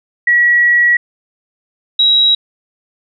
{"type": "tone pair in turn", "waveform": "sine", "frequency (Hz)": [1924, 3855], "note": ["B6", "B7"], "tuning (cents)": [-46, -43], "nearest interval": "octave", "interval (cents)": 1203, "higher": "second", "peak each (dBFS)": -7, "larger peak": "neither", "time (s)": [[0.27, 0.97], [1.99, 2.35]], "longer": "first", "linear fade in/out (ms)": 5, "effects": []}